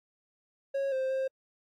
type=tone with pitch steps; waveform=triangle; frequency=549 / 525 / 530 Hz; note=C#5 / C5 / C5; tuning=-17 / +6 / +22 cents; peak=-26 dBFS; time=0.74-1.28 s; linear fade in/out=10 ms; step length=180 ms; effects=AAC 64 kbps